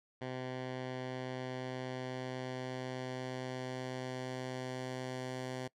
10% pulse tone with low-pass filter sweep, 128.3 Hz, C3, 34 cents flat, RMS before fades -41 dBFS, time 0.21-5.68 s, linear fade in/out 10 ms, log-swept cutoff 3500 to 8000 Hz, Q 0.76, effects noise-tail reverb RT60 0.1 s tail -22 dB re dry

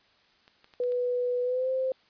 clicks, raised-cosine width 0.2 ms, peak -35 dBFS, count 5, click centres 0.479 / 0.644 / 0.738 / 0.837 / 0.921 s
sine tone with pitch glide, 492.8 to 521.8 Hz, B4 to C5, -4 to -5 cents, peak -25 dBFS, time 0.8-1.92 s, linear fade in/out 2 ms, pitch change +99 cents, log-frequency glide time 1.43-1.7 s
effects white hiss -63 dBFS RMS until 2.09 s + resampled to 11025 Hz

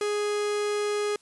45% pulse tone, 415.3 Hz, G#4, in tune, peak -25 dBFS, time 0.01-1.16 s, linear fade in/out 2 ms, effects white hiss -61 dBFS RMS until 1.21 s + resampled to 24000 Hz

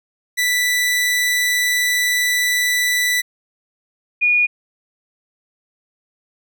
sawtooth / sine tone pair in turn, 1975.5 / 2446 Hz, B6 / D#7, 0 / -30 cents, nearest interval major third, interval 370 cents, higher second, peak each -12 dBFS, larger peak neither, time 0.37-3.22 / 4.21-4.47 s, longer first, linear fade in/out 20 ms, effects none

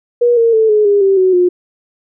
sine tone with pitch steps, 480.6 / 460.8 / 441.7 / 423.5 / 406 / 389.2 / 373.2 / 357.8 Hz, B4 / A#4 / A4 / G#4 / G#4 / G4 / F#4 / F4, -47 / -20 / +7 / +34 / -39 / -12 / +15 / +42 cents, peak -7 dBFS, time 0.21-1.49 s, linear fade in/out 10 ms, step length 160 ms, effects none

